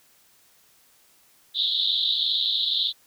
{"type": "band-pass noise", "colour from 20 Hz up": "white", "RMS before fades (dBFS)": -24, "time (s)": [1.54, 2.93], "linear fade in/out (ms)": 50, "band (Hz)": [3400, 4000], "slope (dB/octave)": 96, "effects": ["white hiss -59 dBFS RMS until 3.06 s"]}